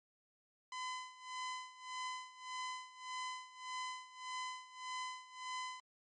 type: tone with tremolo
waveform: sawtooth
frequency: 1015 Hz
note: B5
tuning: 47 cents sharp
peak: -36 dBFS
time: 0.72-5.8 s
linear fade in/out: 2 ms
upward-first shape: sine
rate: 1.7 Hz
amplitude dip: 85%
effects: MP3 32 kbps